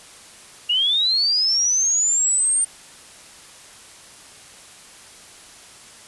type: linear sweep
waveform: sine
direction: up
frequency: 2816 to 8870 Hz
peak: -16 dBFS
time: 0.69-2.65 s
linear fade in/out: 10 ms
effects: white hiss -44 dBFS RMS until 6.07 s + resampled to 24000 Hz